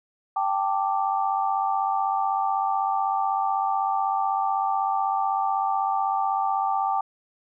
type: chord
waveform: sine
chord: G suspended second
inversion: none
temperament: equal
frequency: 784 / 880 / 1174.7 Hz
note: G5 / A5 / D6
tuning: 0 / 0 / 0 cents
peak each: -24 / -27 / -28 dBFS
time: 0.36-7.01 s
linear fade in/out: 5 ms
effects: none